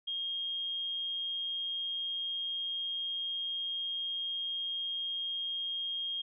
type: tone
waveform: sine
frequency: 3238 Hz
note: G#7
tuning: 45 cents flat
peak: -33 dBFS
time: 0.07-6.22 s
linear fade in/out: 10 ms
effects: none